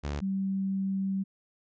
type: tone pair in turn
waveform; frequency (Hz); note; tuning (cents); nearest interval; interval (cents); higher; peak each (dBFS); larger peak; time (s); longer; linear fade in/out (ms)
sawtooth / sine; 72.4 / 193.28; D2 / G3; -24 / -24; octave + perfect fourth; 1700; second; -27; neither; 0.03-0.21 / 0.21-1.24; second; 20
effects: resampled to 16000 Hz